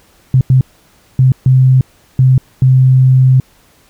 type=tone bursts at uneven times; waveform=sine; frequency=130 Hz; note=C3; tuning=11 cents flat; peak=-4 dBFS; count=6; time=0.34-0.41 / 0.5-0.61 / 1.19-1.32 / 1.46-1.81 / 2.19-2.38 / 2.62-3.4 s; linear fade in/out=2 ms; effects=pink hiss -49 dBFS RMS until 3.89 s